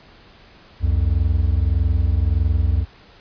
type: tone pair together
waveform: triangle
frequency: 65.41 / 87.06 Hz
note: C2 / F2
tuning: 0 / -5 cents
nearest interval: perfect fourth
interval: 495 cents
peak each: -16 / -16 dBFS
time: 0.8-2.86 s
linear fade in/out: 50 ms
effects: pink hiss -48 dBFS RMS until 3.2 s + resampled to 11025 Hz